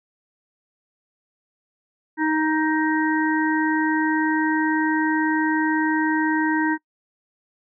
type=harmonic tone; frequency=312.7 Hz; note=D#4; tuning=9 cents sharp; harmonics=1 / 3 / 5 / 6; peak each=-20 / -25 / -27 / -28 dBFS; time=2.17-6.78 s; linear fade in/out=50 ms; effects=noise-tail reverb RT60 0.1 s tail -25 dB re dry